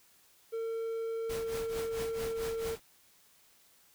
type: tone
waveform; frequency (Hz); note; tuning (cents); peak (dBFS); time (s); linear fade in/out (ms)
triangle; 453.7; A#4; -47; -31; 0.52-2.76; 20
type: noise with tremolo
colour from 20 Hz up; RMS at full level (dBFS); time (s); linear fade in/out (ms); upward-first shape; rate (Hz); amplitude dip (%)
pink; -40; 1.29-2.8; 10; triangle; 4.5; 90
effects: white hiss -64 dBFS RMS until 3.94 s